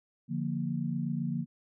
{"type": "chord", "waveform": "sine", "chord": "Bb major", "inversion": "first", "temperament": "equal", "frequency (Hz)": [146.83, 174.61, 233.1], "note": ["D3", "F3", "Bb3"], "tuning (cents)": [0, 0, 0], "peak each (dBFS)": -34, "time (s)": [0.28, 1.46], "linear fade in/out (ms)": 50, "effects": []}